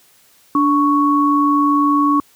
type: tone pair together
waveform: sine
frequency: 291.3 / 1111.3 Hz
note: D4 / C#6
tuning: -14 / +4 cents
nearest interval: octave + major seventh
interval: 2318 cents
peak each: -14 dBFS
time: 0.55-2.2 s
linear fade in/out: 2 ms
effects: white hiss -52 dBFS RMS until 2.35 s + high-pass 60 Hz 12 dB/octave